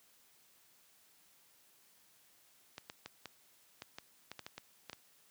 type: clicks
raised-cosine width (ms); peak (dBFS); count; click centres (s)
0.2; -27; 12; 2.781 / 2.899 / 3.06 / 3.257 / 3.821 / 3.985 / 4.316 / 4.393 / 4.465 / 4.58 / 4.897 / 4.931
effects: white hiss -67 dBFS RMS until 5.3 s + high-pass 80 Hz 12 dB/octave